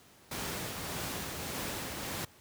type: noise with tremolo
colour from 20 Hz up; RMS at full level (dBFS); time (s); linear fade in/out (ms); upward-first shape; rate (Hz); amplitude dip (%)
pink; -36; 0.31-2.25; 5; triangle; 1.7; 35
effects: pink hiss -59 dBFS RMS until 2.4 s + high-pass 80 Hz 12 dB/octave